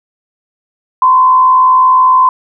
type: tone with frequency modulation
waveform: sine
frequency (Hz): 1027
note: C6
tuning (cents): -33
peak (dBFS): -4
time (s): 1.02-2.29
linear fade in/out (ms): 2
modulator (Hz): 67.6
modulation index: 0.42
effects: none